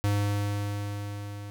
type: tone with level ramp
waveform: square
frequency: 102.2 Hz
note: G#2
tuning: 27 cents flat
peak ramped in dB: -23 to -38 dBFS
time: 0.04-1.5 s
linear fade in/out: 0 ms
effects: none